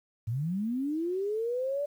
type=linear sweep; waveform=sine; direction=up; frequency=103.8 to 587.3 Hz; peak=-28 dBFS; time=0.27-1.86 s; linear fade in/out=10 ms; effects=10-bit